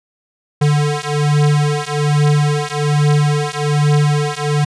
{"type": "beating tone pair", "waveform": "square", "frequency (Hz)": [146.83, 148.03], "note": ["D3", "D3"], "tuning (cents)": [0, 14], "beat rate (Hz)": 1.2, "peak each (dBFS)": -16, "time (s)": [0.61, 4.65], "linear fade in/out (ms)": 10, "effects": ["resampled to 22050 Hz"]}